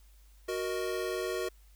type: chord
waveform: square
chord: D# minor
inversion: first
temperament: equal with one note detuned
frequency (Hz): 370 / 468.6 / 622.3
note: F#4 / A#4 / D#5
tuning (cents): 0 / +9 / 0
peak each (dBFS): -35 / -37 / -40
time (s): 0.48-1.49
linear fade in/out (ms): 10
effects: added 50 Hz sine -55 dBFS peak until 1.75 s + white hiss -67 dBFS RMS until 1.75 s